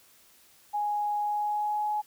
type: tone with pitch glide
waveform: sine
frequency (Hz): 830.6 to 842.2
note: G#5 to G#5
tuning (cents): 0 to +24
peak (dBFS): -26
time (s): 0.73-2.02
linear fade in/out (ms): 20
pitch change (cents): +24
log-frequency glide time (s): 1.17-1.9
effects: white hiss -59 dBFS RMS until 2.06 s